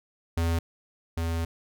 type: tone pair in turn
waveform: square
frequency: 83.5 / 82.92 Hz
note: E2 / E2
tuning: +23 / +11 cents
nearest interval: unison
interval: 12 cents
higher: first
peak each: -24 / -27 dBFS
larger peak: first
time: 0.37-0.59 / 1.17-1.45 s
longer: second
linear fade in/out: 5 ms
effects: none